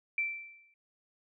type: tone with exponential decay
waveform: sine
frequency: 2339 Hz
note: D7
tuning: 8 cents flat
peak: -26 dBFS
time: 0.18-0.74 s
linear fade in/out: 2 ms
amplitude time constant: 120 ms
effects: none